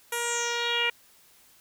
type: tone with low-pass filter sweep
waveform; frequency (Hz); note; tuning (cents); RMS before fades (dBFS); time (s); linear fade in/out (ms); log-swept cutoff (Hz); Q
10% pulse; 473.6; A#4; +27; -28; 0.12-0.9; 5; 11000 to 2500; 4.7
effects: white hiss -58 dBFS RMS until 1.6 s